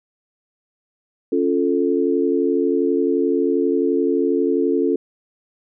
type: chord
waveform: sine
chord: Db augmented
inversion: none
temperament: equal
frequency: 277.2 / 349.2 / 440 Hz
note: Db4 / F4 / A4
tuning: 0 / 0 / 0 cents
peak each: -20 dBFS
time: 1.32-4.96 s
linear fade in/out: 5 ms
effects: none